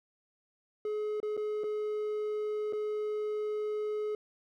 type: tone with dropouts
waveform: triangle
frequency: 423.9 Hz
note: G#4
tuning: 35 cents sharp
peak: -29 dBFS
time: 0.85-4.15 s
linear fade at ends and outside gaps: 2 ms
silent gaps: 1.202-1.229 / 1.368-1.375 / 1.636-1.64 / 2.726-2.732 s
effects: none